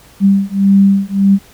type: beating tone pair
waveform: sine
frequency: 196 / 197.7 Hz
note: G3 / G3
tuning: 0 / +15 cents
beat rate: 1.7 Hz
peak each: -10 dBFS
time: 0.2-1.39 s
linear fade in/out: 50 ms
effects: pink hiss -43 dBFS RMS until 1.53 s